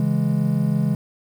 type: chord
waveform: triangle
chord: C# minor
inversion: none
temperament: equal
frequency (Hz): 138.59 / 164.81 / 207.7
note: C#3 / E3 / G#3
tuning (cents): 0 / 0 / 0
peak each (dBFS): -20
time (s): 0-0.95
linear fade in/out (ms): 2
effects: 8-bit